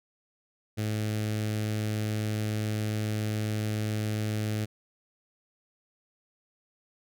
sawtooth tone with notch filter, 107.2 Hz, A2, 45 cents flat, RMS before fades -30 dBFS, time 0.77-4.66 s, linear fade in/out 20 ms, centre 990 Hz, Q 1.1, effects none

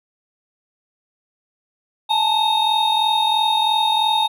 triangle tone cluster, 851 / 894 / 3707 Hz, G#5 / A5 / A#7, +42 / +27 / -10 cents, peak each -18 dBFS, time 2.09-4.28 s, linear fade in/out 20 ms, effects none

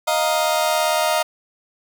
sawtooth chord, Eb suspended second, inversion none, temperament just, 622.3 / 700 / 933.4 Hz, Eb5 / F5 / Bb5, 0 / +4 / +2 cents, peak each -16 / -18 / -19 dBFS, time 0.07-1.23 s, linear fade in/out 10 ms, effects none

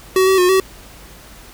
square tone with pitch steps, 376.5 / 381.7 / 361 / 380.3 Hz, F#4 / G4 / F#4 / F#4, +30 / -46 / -43 / +48 cents, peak -11 dBFS, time 0.16-0.6 s, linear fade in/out 2 ms, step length 110 ms, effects added 50 Hz sine -44 dBFS peak until 1.53 s + pink hiss -41 dBFS RMS until 1.53 s

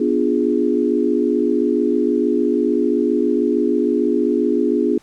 sine chord, B diminished seventh, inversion none, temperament equal, 246.9 / 293.7 / 349.2 / 415.3 Hz, B3 / D4 / F4 / Ab4, 0 / 0 / 0 / 0 cents, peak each -20 dBFS, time 0-4.98 s, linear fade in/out 5 ms, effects pink hiss -52 dBFS RMS until 5.02 s + low-pass 9000 Hz 12 dB/octave

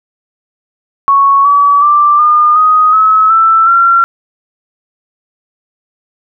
sine tone with pitch steps, 1108.7 / 1142.5 / 1177.3 / 1213.2 / 1250.2 / 1288.4 / 1327.6 / 1368.1 Hz, C#6 / D6 / D6 / D#6 / D#6 / E6 / E6 / F6, 0 / -48 / +4 / -44 / +8 / -40 / +12 / -36 cents, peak -4 dBFS, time 1.08-4.04 s, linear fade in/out 0 ms, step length 370 ms, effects none

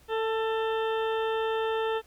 harmonic tone with a mistuned harmonic, 445.2 Hz, A4, 20 cents sharp, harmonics 1 / 2 / 3 / 4 / 6 / 7 / 8, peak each -27 / -33 / -37 / -39 / -43 / -44 / -45 dBFS, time 0.08-2.02 s, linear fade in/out 50 ms, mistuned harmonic 2, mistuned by -15 cents, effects added 60 Hz sine -60 dBFS peak until 2.06 s + pink hiss -60 dBFS RMS until 2.06 s

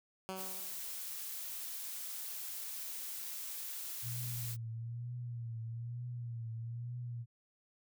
10% pulse tone with exponential decay, 189 Hz, F#3, 37 cents sharp, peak -30 dBFS, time 0.29-0.98 s, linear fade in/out 0 ms, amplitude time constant 150 ms
blue noise, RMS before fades -43 dBFS, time 0.35-4.57 s, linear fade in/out 50 ms
sine tone with vibrato, 117.7 Hz, A#2, 17 cents sharp, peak -39 dBFS, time 4.02-7.26 s, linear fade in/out 50 ms, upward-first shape triangle, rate 1.1 Hz, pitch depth 73 cents each way
effects none

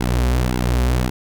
sawtooth tone with flanger, 61.74 Hz, B1, in tune, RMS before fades -18 dBFS, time 0-1.1 s, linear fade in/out 10 ms, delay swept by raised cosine 1.6 to 6.5 ms, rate 1.8 Hz, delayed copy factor -0.85, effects none

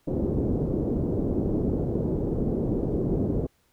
white low-pass noise, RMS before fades -26 dBFS, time 0.07-3.47 s, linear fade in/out 10 ms, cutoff 410 Hz, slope 24 dB/octave, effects pink hiss -67 dBFS RMS until 3.72 s

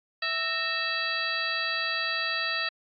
harmonic tone with a mistuned harmonic, 659.3 Hz, E5, in tune, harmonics 1 / 2 / 3 / 4 / 5 / 6 / 7, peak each -40 / -35 / -31 / -33 / -39 / -34 / -35 dBFS, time 0.22-2.69 s, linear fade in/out 5 ms, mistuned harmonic 3, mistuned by -120 cents, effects AAC 64 kbps

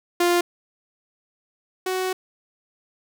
sawtooth tone pair in turn, 349.6 / 372.4 Hz, F4 / F#4, +2 / +11 cents, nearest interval minor second, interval 109 cents, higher second, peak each -13 / -19 dBFS, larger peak first, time 0.2-0.41 / 1.86-2.13 s, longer second, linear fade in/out 5 ms, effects none

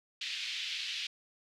white band-pass noise, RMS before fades -38 dBFS, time 0.21-1.07 s, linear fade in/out 5 ms, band 2400 to 4000 Hz, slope 24 dB/octave, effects none

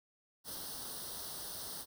white noise with comb filter, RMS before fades -44 dBFS, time 0.44-1.86 s, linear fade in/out 50 ms, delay 0.21 ms, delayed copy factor +0.85, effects none

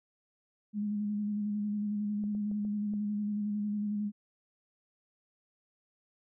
sine tone with vibrato, 207.7 Hz, G#3, in tune, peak -30 dBFS, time 0.73-4.12 s, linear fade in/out 50 ms, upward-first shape square, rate 11 Hz, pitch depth 21 cents each way
clicks, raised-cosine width 2 ms, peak -37 dBFS, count 5, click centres 2.239 / 2.35 / 2.514 / 2.65 / 2.937 s
effects none

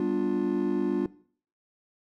triangle chord, G dominant seventh, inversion none, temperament just, 196 / 245 / 294 / 352.8 Hz, G3 / B3 / D4 / F4, 0 / -14 / +2 / +18 cents, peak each -30 / -29 / -26 / -26 dBFS, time 0-1.06 s, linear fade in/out 2 ms, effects noise-tail reverb RT60 0.5 s tail -19 dB re dry + tanh soft clip ceiling -14 dBFS

